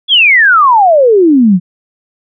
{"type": "exponential sweep", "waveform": "sine", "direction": "down", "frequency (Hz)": [3470, 170], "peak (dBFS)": -3, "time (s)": [0.08, 1.6], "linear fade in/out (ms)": 50, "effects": []}